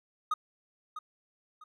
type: tone with echo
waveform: triangle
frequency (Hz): 1244.5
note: D#6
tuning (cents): 0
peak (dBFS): -24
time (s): 0.31-0.34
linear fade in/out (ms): 5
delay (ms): 650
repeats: 2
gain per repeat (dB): -11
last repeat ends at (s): 1.64
effects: none